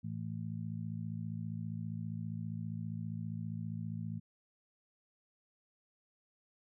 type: harmonic tone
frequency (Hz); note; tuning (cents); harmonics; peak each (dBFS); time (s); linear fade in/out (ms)
55; A1; 0; 2 / 3 / 4; -41 / -41 / -44; 0.03-4.2; 20
effects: none